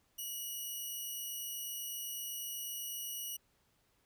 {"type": "tone", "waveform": "5% pulse", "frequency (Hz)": 2913, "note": "F#7", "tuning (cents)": -28, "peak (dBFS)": -31, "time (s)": [0.18, 3.37], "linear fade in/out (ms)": 10, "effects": ["pink hiss -74 dBFS RMS until 4.05 s"]}